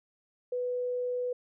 sine tone, 495 Hz, B4, 4 cents sharp, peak -29 dBFS, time 0.52-1.33 s, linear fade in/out 5 ms, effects none

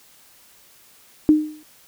sine tone with exponential decay, 305.8 Hz, D#4, 30 cents flat, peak -7 dBFS, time 1.29-1.63 s, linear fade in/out 0 ms, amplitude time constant 73 ms, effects white hiss -52 dBFS RMS until 1.87 s

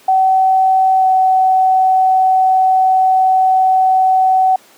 sine tone with pitch glide, 759 to 753.8 Hz, F#5 to F#5, +44 to +32 cents, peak -8 dBFS, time 0.08-4.56 s, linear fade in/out 5 ms, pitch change -12 cents, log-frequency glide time 0.98-1.05 s, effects pink hiss -45 dBFS RMS until 4.77 s + high-pass 300 Hz 12 dB/octave

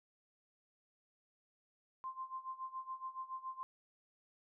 sine tone with tremolo, 1046.5 Hz, C6, in tune, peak -39 dBFS, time 2.04-3.63 s, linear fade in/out 0 ms, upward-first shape sine, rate 7.1 Hz, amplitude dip 85%, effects none

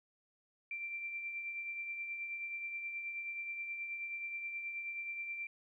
sine tone with tremolo, 2355 Hz, D7, 4 cents sharp, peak -37 dBFS, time 0.71-5.47 s, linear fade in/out 2 ms, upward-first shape triangle, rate 9.4 Hz, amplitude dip 45%, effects 13-bit

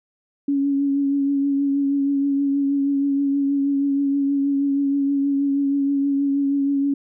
sine tone with vibrato, 279.3 Hz, C#4, 13 cents sharp, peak -17 dBFS, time 0.48-6.94 s, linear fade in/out 5 ms, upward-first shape triangle, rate 6.3 Hz, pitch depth 27 cents each way, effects none

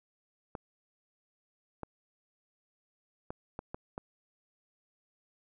clicks, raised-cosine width 1 ms, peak -24 dBFS, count 6, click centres 0.552 / 1.833 / 3.305 / 3.591 / 3.745 / 3.979 s, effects none

